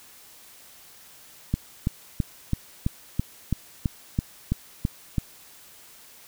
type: click train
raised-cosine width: 5 ms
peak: -10 dBFS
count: 12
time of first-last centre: 1.54-5.182 s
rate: 3.02 Hz
effects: white hiss -50 dBFS RMS until 6.27 s